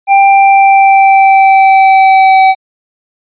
square tone with pitch glide, 789 to 764.3 Hz, G5 to G5, +11 to -44 cents, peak -3 dBFS, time 0.07-2.55 s, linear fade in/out 50 ms, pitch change -55 cents, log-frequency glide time 0.27-2.42 s, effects resampled to 8000 Hz

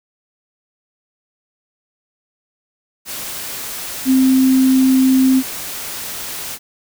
sine tone in noise, 261.6 Hz, C4, in tune, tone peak -9 dBFS, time 4.05-5.43 s, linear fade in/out 50 ms, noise white, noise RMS -27 dBFS, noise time 3.05-6.59 s, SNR +15 dB, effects none

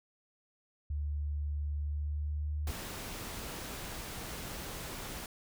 sine tone with pitch glide, 73.42 to 74.92 Hz, D2 to D2, 0 to +35 cents, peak -32 dBFS, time 0.9-2.71 s, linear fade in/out 5 ms, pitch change +35 cents, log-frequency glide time 1.79-2.52 s
pink noise, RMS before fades -42 dBFS, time 2.67-5.26 s, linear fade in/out 2 ms
effects none

